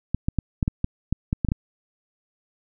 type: clicks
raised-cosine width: 5 ms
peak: -9 dBFS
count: 11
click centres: 0.146 / 0.285 / 0.387 / 0.628 / 0.679 / 0.844 / 1.126 / 1.329 / 1.448 / 1.487 / 1.519 s
effects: none